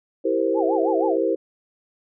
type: chord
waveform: sine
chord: C dominant seventh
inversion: first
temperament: equal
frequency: 329.6 / 392 / 466.2 / 523.3 Hz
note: E4 / G4 / Bb4 / C5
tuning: 0 / 0 / 0 / 0 cents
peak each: -24 dBFS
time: 0.24-1.36 s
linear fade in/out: 20 ms
type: tone with vibrato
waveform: sine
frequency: 749 Hz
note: F#5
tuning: 21 cents sharp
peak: -24 dBFS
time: 0.54-1.17 s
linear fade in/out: 50 ms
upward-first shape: sine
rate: 6.3 Hz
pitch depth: 260 cents each way
effects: none